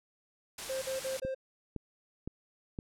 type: noise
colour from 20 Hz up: white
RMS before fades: -40 dBFS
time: 0.58-1.2 s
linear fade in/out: 5 ms
type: tone bursts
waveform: triangle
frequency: 528 Hz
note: C5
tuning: 16 cents sharp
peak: -31 dBFS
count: 4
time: 0.69-1.348 s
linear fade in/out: 10 ms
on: 130 ms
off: 46 ms
type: click train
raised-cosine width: 3 ms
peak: -25 dBFS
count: 4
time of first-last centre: 1.25-2.788 s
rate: 1.95 Hz
effects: low-pass 10000 Hz 12 dB/octave